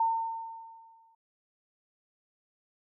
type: tone with exponential decay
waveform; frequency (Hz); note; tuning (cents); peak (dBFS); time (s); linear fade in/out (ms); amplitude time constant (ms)
sine; 907; A#5; -48; -22; 0-1.15; 5; 250
effects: none